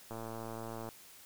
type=click train; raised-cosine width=1 ms; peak=-29 dBFS; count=89; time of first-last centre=0.11-0.889 s; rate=113 Hz; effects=white hiss -56 dBFS RMS until 1.25 s